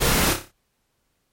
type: noise with echo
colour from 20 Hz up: pink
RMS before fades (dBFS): -20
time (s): 0-0.34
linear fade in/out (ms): 20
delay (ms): 30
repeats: 6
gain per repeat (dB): -6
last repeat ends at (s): 0.52
effects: pink hiss -71 dBFS RMS until 1.32 s + MP3 64 kbps